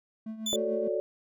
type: tone with tremolo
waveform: triangle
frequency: 220 Hz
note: A3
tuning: in tune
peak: -31 dBFS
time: 0.26-0.88 s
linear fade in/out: 5 ms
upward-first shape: triangle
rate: 6.9 Hz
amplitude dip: 70%
type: tone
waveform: 30% pulse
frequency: 3500 Hz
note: A7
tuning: 10 cents flat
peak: -26 dBFS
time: 0.46-0.56 s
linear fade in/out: 5 ms
type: chord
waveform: sine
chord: D major seventh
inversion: first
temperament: just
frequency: 367.1 / 440.5 / 550.6 / 587.3 Hz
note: F#4 / A4 / C#5 / D5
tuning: -14 / +2 / -12 / 0 cents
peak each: -33 / -32 / -35 / -31 dBFS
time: 0.53-1 s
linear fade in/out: 0 ms
effects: none